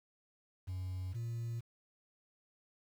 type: tone pair in turn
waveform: sine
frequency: 92.5 / 116.54 Hz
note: F#2 / A#2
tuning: 0 / 0 cents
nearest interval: major third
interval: 400 cents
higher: second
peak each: -35 / -34 dBFS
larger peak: second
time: 0.67-1.14 / 1.14-1.61 s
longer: neither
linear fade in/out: 20 ms
effects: tanh soft clip ceiling -36 dBFS + 10-bit